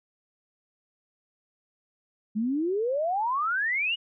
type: exponential sweep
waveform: sine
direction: up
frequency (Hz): 205.5 to 2959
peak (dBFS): -24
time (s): 2.35-3.96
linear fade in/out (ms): 20
effects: none

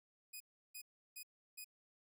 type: tone bursts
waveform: 5% pulse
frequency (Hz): 2489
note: D#7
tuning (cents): 0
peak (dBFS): -38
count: 4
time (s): 0.33-1.646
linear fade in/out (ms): 10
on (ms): 74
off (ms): 340
effects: none

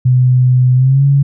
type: tone with pitch glide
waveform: sine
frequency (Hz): 126.6 to 139.66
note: B2 to C#3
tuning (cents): +43 to +13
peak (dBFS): -6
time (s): 0.05-1.23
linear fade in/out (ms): 10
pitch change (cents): +170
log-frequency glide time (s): 0.75-1.04
effects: none

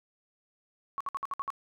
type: tone bursts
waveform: sine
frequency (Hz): 1108.7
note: C#6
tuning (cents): 0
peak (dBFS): -30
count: 7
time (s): 0.98-1.503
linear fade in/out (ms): 0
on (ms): 25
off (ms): 58
effects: none

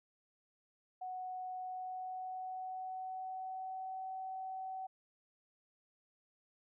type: tone with pitch glide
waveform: sine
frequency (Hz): 740 to 757.3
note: F#5 to F#5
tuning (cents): 0 to +40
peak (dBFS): -40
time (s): 1.01-4.87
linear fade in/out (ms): 10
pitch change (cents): +40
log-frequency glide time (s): 1.59-4.06
effects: none

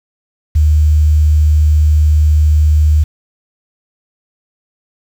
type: tone with quantisation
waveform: sine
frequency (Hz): 76.2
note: D#2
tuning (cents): -36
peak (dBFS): -6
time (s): 0.55-3.04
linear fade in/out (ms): 10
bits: 6
effects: none

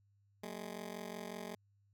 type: ring-modulated tone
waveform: 15% pulse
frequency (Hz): 207.7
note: G#3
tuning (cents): 0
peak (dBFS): -34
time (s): 0.43-1.55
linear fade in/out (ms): 5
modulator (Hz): 22.7
effects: added 100 Hz sine -69 dBFS peak until 1.93 s

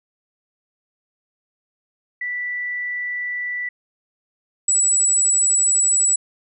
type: tone pair in turn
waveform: sine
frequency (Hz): 1968 / 7872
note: B6 / B8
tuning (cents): -7 / -7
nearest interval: 2 octaves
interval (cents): 2400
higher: second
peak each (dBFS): -23 / -14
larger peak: second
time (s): 2.21-3.69 / 4.68-6.16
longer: neither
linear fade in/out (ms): 5
effects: none

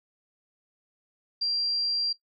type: tone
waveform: sine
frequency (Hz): 4742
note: D8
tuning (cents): +16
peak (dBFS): -25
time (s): 1.41-2.13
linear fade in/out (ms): 10
effects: noise-tail reverb RT60 0.1 s tail -17 dB re dry

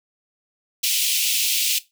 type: high-pass noise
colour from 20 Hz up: pink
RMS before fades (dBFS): -21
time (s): 0.83-1.79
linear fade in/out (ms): 10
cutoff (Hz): 2500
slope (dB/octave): 48
effects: noise-tail reverb RT60 0.2 s tail -17 dB re dry

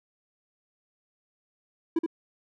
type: tone with echo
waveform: triangle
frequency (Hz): 329.6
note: E4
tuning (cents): 0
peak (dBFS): -19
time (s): 1.96-1.99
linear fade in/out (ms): 5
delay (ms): 73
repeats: 1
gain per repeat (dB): -4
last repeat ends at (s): 2.063
effects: none

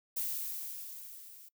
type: noise with level ramp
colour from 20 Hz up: violet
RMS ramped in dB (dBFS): -34 to -54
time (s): 0.16-1.49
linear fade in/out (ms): 10
effects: noise-tail reverb RT60 0.1 s tail -23 dB re dry

